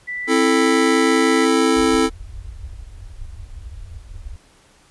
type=tone; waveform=sine; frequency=1975.5 Hz; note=B6; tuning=in tune; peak=-24 dBFS; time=0.07-1.46 s; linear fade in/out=20 ms
type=chord; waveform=square; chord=A minor; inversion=first; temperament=just; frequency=264 / 330 / 440 Hz; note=C4 / E4 / A4; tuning=+16 / +2 / 0 cents; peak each=-19 dBFS; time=0.27-2.1 s; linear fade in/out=50 ms
type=low-pass noise; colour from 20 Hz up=pink; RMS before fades=-34 dBFS; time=1.76-4.36 s; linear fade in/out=2 ms; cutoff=100 Hz; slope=96 dB/octave
effects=pink hiss -53 dBFS RMS until 4.9 s + resampled to 24000 Hz